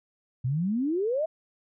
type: exponential sweep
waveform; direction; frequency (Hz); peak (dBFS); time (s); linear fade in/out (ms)
sine; up; 119.6 to 659.3; -24; 0.44-1.26; 10
effects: none